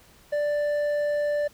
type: tone with hard clipping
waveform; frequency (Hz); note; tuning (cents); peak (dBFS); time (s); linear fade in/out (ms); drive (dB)
sine; 588; D5; +2; -24; 0.32-1.48; 10; 5
effects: pink hiss -55 dBFS RMS until 1.53 s